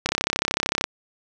click train, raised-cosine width 0.2 ms, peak -3 dBFS, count 27, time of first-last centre 0.06-0.841 s, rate 33.3 Hz, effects none

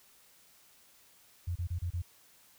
sine tone bursts, 87.31 Hz, F2, in tune, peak -31 dBFS, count 5, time 1.47-2.021 s, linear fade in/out 10 ms, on 87 ms, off 29 ms, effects white hiss -62 dBFS RMS until 2.58 s

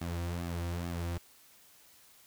sawtooth tone with flanger, 86 Hz, F2, 26 cents flat, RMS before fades -36 dBFS, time 0.01-1.18 s, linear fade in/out 5 ms, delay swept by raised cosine 2 to 4.8 ms, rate 2.3 Hz, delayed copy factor -0.7, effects white hiss -60 dBFS RMS until 2.26 s

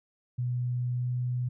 sine tone with pitch glide, 123.4 to 124.11 Hz, B2 to B2, -1 to +9 cents, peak -27 dBFS, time 0.38-1.49 s, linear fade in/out 10 ms, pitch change +10 cents, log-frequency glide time 0.97-1.06 s, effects none

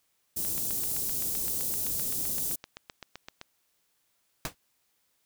white band-stop noise, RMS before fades -31 dBFS, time 0.36-2.56 s, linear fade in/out 10 ms, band 370 to 7800 Hz, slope 12 dB/octave
click train, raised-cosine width 0.2 ms, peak -23 dBFS, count 24, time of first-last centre 0.45-3.414 s, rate 7.76 Hz
pink noise with exponential decay, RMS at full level -28 dBFS, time 4.45-4.55 s, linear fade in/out 2 ms, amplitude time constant 20 ms
effects white hiss -73 dBFS RMS until 5.25 s

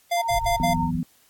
square tone bursts, 694 Hz, F5, 11 cents flat, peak -21 dBFS, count 4, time 0.11-0.739 s, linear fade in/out 10 ms, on 110 ms, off 63 ms
sine tone with tremolo, 917 Hz, A#5, 29 cents flat, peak -23 dBFS, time 0.16-0.91 s, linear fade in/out 50 ms, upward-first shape sine, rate 11 Hz, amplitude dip 40%
pink low-pass noise, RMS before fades -32 dBFS, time 0.3-0.99 s, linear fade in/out 5 ms, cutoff 120 Hz, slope 48 dB/octave
sine chord, E suspended second, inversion none, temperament equal, 164.81 / 185 / 246.9 Hz, E3 / F#3 / B3, 0 / 0 / 0 cents, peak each -26 / -30 / -27 dBFS, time 0.6-1.03 s, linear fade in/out 0 ms
effects white hiss -59 dBFS RMS until 1.29 s + AAC 64 kbps

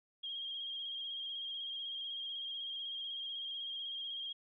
sine tone with vibrato, 3231 Hz, G#7, 48 cents flat, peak -39 dBFS, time 0.23-4.33 s, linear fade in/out 10 ms, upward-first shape square, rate 16 Hz, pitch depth 26 cents each way, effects none

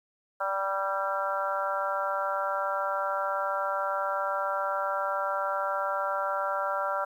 harmonic tone with a mistuned harmonic, 194.8 Hz, G3, 11 cents flat, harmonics 3 / 4 / 5 / 6 / 7 / 8, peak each -32 / -35 / -34 / -39 / -31 / -40 dBFS, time 0.4-7.05 s, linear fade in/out 10 ms, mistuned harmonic 8, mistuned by +18 cents, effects 10-bit

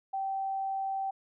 sine tone, 776 Hz, G5, 18 cents flat, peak -30 dBFS, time 0.13-1.11 s, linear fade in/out 10 ms, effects none

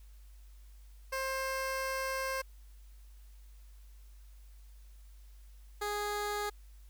15% pulse tone pair in turn, 530 / 414.2 Hz, C5 / G#4, +22 / -5 cents, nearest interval major third, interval 427 cents, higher first, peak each -27 dBFS, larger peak neither, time 1.12-2.42 / 5.81-6.5 s, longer first, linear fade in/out 10 ms, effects added 50 Hz sine -51 dBFS peak until 6.89 s + white hiss -68 dBFS RMS until 6.89 s

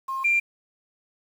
sine tone pair in turn, 1067 / 2378 Hz, C6 / D7, +34 / +21 cents, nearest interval octave + major second, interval 1387 cents, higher second, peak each -26 / -17 dBFS, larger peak second, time 0.08-0.24 / 0.24-0.4 s, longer neither, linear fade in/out 10 ms, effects tanh soft clip ceiling -13 dBFS + 8-bit

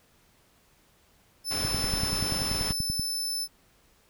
sawtooth tone, 5274 Hz, E8, in tune, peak -26 dBFS, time 1.44-3.48 s, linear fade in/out 50 ms
pink low-pass noise, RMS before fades -34 dBFS, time 1.5-2.73 s, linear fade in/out 20 ms, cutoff 6600 Hz, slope 24 dB/octave
click train, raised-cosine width 5 ms, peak -19 dBFS, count 15, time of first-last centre 1.65-2.996 s, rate 10.4 Hz
effects pink hiss -63 dBFS RMS until 4.09 s

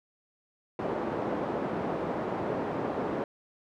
pink band-pass noise, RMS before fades -32 dBFS, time 0.79-3.24 s, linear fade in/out 2 ms, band 250 to 810 Hz, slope 12 dB/octave, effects none

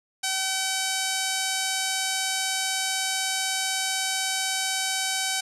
5% pulse tone with low-pass filter, 764 Hz, G5, 45 cents flat, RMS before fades -27 dBFS, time 0.23-5.41 s, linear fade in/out 10 ms, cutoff 11000 Hz, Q 0.91, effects none

